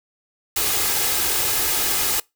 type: noise with comb filter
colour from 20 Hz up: white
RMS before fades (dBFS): -21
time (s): 0.56-2.2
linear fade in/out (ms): 5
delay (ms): 2.4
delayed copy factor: +0.5
effects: noise-tail reverb RT60 0.2 s tail -24 dB re dry